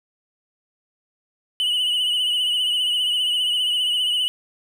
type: tone with vibrato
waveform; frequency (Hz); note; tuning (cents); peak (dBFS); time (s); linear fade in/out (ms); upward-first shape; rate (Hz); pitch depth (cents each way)
triangle; 2960; F#7; 0; -17; 1.6-4.28; 0; sine; 15; 53
effects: none